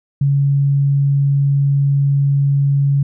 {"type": "tone", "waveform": "sine", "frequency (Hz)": 140.1, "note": "C#3", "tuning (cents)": 19, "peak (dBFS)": -11, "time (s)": [0.21, 3.03], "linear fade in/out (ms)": 5, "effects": []}